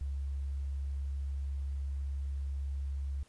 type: tone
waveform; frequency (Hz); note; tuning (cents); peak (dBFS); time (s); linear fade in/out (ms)
sine; 69.1; C#2; -5; -33; 0.01-3.23; 0
effects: pink hiss -65 dBFS RMS until 3.28 s + resampled to 24000 Hz